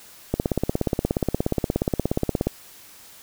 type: click train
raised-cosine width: 2 ms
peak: -7 dBFS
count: 37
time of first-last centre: 0.34-2.47 s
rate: 16.9 Hz
effects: white hiss -47 dBFS RMS until 3.22 s